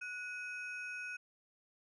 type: ring-modulated tone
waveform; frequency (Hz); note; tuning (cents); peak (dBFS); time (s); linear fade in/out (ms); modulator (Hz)
triangle; 2000; B6; +21; -36; 0.01-1.17; 10; 530
effects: resampled to 24000 Hz